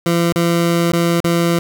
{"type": "tone with dropouts", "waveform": "20% pulse", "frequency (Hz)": 170, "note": "F3", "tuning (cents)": -46, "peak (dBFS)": -8, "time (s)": [0.06, 1.59], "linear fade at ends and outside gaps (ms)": 2, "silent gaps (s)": [[0.325, 0.359], [0.92, 0.932], [1.203, 1.243]], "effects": ["8-bit"]}